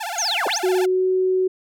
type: tone with vibrato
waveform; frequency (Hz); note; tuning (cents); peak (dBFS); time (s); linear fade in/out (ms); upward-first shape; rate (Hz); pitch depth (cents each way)
sawtooth; 778; G5; -13; -22; 0-0.86; 10; sine; 16; 240
type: linear two-way sweep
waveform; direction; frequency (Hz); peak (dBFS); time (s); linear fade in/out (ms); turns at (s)
sine; down then up; 6770 to 320 to 6770; -20; 0.18-0.58; 2; 0.47
type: tone with pitch glide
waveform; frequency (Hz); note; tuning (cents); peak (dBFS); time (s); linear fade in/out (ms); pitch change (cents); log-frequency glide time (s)
sine; 370 to 372.8; F#4 to F#4; 0 to +13; -16; 0.63-1.48; 10; +13; 0.88-1.05
effects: none